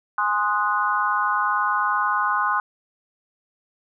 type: chord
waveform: sine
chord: Ab dominant seventh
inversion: none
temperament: equal with one note detuned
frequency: 830.6 / 1046.5 / 1244.5 / 1473.2 Hz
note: Ab5 / C6 / Eb6 / Gb6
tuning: 0 / 0 / 0 / -8 cents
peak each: -27 / -23 / -24 / -25 dBFS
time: 0.18-2.6 s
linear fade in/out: 2 ms
effects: none